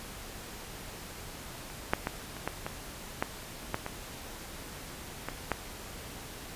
clicks, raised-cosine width 0.5 ms, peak -29 / -9 / -15 / -27 / -15 / -19 / -12 / -14 / -20 / -18 / -12 dBFS, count 11, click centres 1.701 / 1.935 / 2.071 / 2.367 / 2.476 / 2.665 / 3.225 / 3.744 / 3.864 / 5.286 / 5.517 s, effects pink hiss -44 dBFS RMS until 6.55 s + resampled to 32000 Hz

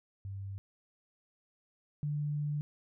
sine tone pair in turn, 98 / 147.55 Hz, G2 / D3, 0 / +8 cents, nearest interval perfect fifth, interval 708 cents, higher second, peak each -38 / -31 dBFS, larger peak second, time 0.25-0.58 / 2.03-2.61 s, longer second, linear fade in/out 0 ms, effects none

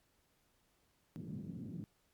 white band-pass noise, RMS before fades -45 dBFS, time 1.16-1.84 s, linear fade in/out 0 ms, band 120 to 230 Hz, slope 24 dB/octave, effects pink hiss -75 dBFS RMS until 2.13 s + MP3 96 kbps

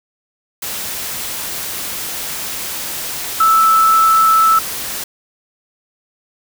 sine tone in noise, 1315 Hz, E6, 5 cents flat, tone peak -8 dBFS, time 3.4-4.59 s, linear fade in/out 5 ms, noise white, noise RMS -24 dBFS, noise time 0.62-5.04 s, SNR +13 dB, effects none

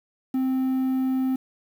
triangle tone with quantisation, 261.2 Hz, C4, 3 cents flat, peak -19 dBFS, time 0.34-1.36 s, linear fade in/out 5 ms, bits 8, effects none

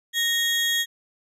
35% pulse tone pair together, 1864.7 / 3305 Hz, A#6 / G#7, 0 / -9 cents, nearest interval minor seventh, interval 991 cents, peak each -23 / -21 dBFS, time 0.13-0.86 s, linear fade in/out 50 ms, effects resampled to 32000 Hz

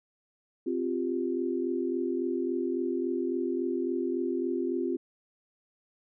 sine chord, C suspended fourth, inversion none, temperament just, 261.6 / 348.8 / 392.4 Hz, C4 / F4 / G4, 0 / -2 / +2 cents, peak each -32 / -30 / -34 dBFS, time 0.66-4.97 s, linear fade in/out 10 ms, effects none

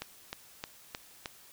click train, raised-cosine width 0.2 ms, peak -19 dBFS, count 5, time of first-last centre 0.02-1.258 s, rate 3.23 Hz, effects white hiss -56 dBFS RMS until 1.52 s

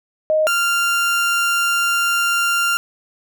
sine / 30% pulse tone pair in turn, 622.3 / 1391 Hz, D#5 / F6, 0 / -7 cents, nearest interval octave + major second, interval 1393 cents, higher second, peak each -13 dBFS, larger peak neither, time 0.3-0.47 / 0.47-2.77 s, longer second, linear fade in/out 0 ms, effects none

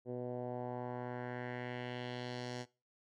10% pulse tone with low-pass filter sweep, 123.47 Hz, B2, in tune, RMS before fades -42 dBFS, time 0.05-2.66 s, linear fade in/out 50 ms, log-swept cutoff 450 to 6100 Hz, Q 1.9, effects noise-tail reverb RT60 0.3 s tail -21 dB re dry

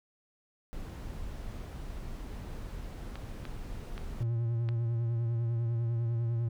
brown noise, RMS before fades -40 dBFS, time 0.73-4.23 s, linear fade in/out 0 ms
clicks, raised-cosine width 0.3 ms, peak -27 dBFS, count 4, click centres 3.156 / 3.453 / 3.979 / 4.689 s
triangle tone with vibrato, 116.54 Hz, A#2, in tune, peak -26 dBFS, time 4.2-6.49 s, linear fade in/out 10 ms, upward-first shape sine, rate 10 Hz, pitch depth 37 cents each way
effects none

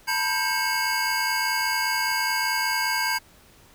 square tone cluster, 891 / 980 / 1585 / 2192 / 4820 Hz, A5 / B5 / G6 / C#7 / D8, +22 / -14 / +19 / -20 / +44 cents, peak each -31 / -31 / -28 / -30 / -30 dBFS, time 0.07-3.19 s, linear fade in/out 20 ms, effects pink hiss -54 dBFS RMS until 3.74 s

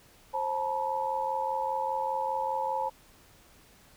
sine tone cluster, 531 / 872 / 957 Hz, C5 / A5 / A#5, +25 / -16 / +45 cents, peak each -34 / -30 / -34 dBFS, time 0.33-2.9 s, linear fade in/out 20 ms, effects pink hiss -58 dBFS RMS until 3.96 s

